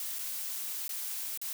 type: noise with dropouts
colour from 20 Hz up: blue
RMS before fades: -37 dBFS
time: 0-1.53 s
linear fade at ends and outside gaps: 1 ms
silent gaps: 0.186-0.19 / 0.88-0.892 / 1.375-1.415 s
effects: none